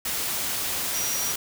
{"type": "tone in noise", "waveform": "sine", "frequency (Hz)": 5780, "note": "F#8", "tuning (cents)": -41, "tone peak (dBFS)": -29, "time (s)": [0.94, 1.32], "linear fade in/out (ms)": 5, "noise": "white", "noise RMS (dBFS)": -28, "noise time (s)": [0.05, 1.36], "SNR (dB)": -4, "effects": []}